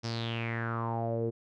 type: tone with low-pass filter sweep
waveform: sawtooth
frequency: 115.4 Hz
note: A#2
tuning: 17 cents flat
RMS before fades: -33 dBFS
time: 0.03-1.31 s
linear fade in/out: 20 ms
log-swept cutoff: 5500 to 400 Hz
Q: 6.2
effects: none